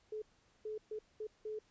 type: tone bursts at uneven times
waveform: sine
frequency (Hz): 430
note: A4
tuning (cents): -40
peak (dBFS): -39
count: 5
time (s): 0.12-0.22 / 0.65-0.78 / 0.91-0.99 / 1.2-1.27 / 1.45-1.59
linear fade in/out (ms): 5
effects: pink hiss -71 dBFS RMS until 1.7 s + resampled to 16000 Hz